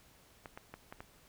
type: clicks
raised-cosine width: 0.5 ms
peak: -30 dBFS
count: 5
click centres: 0.458 / 0.575 / 0.74 / 0.925 / 1.005 s
effects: pink hiss -63 dBFS RMS until 1.28 s